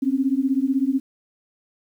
sine beating tone pair, 260.2 / 276.2 Hz, C4 / C#4, -9 / -6 cents, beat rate 16 Hz, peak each -21 dBFS, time 0.02-1 s, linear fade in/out 10 ms, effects 9-bit

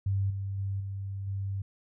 sine tone with level steps, 98 Hz, G2, in tune, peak -25 / -31 / -29 / -33 / -30 dBFS, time 0.06-1.62 s, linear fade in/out 5 ms, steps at 0.3 / 0.58 / 0.8 / 1.27 s, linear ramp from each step 5 ms, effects none

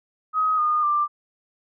sine tone with pitch steps, 1263 / 1222.8 / 1183.9 Hz, D#6 / D#6 / D6, +26 / -30 / +14 cents, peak -18 dBFS, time 0.33-1.08 s, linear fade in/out 50 ms, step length 250 ms, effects none

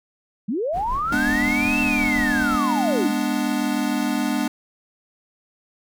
sine linear two-way sweep, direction up then down, 180.4 to 2698 to 207 Hz, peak -21 dBFS, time 0.48-3.11 s, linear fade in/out 10 ms, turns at 1.8 s
brown noise with tremolo, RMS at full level -31 dBFS, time 0.72-2.58 s, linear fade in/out 50 ms, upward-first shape triangle, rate 5.6 Hz, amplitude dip 60%
square chord, G# diminished, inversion none, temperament equal, 207.7 / 246.9 / 293.7 Hz, G#3 / B3 / D4, 0 / 0 / 0 cents, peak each -27 / -25 / -25 dBFS, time 1.12-4.48 s, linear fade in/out 5 ms
effects none

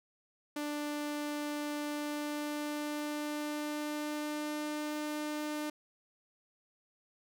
sawtooth tone with pitch glide, 295.2 to 300.7 Hz, D4 to D4, +9 to +41 cents, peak -31 dBFS, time 0.56-5.7 s, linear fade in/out 5 ms, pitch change +32 cents, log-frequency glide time 1.84-4.93 s, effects none

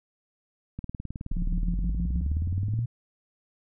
click train, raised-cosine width 5 ms, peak -22 dBFS, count 39, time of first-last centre 0.79-2.79 s, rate 19 Hz
sine exponential sweep, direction up, 30 to 121.9 Hz, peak -25 dBFS, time 1.31-2.86 s, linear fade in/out 10 ms
sine tone with tremolo, 173.9 Hz, F3, 7 cents flat, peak -28 dBFS, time 1.35-2.29 s, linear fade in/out 50 ms, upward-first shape sine, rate 6.3 Hz, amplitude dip 90%
effects none

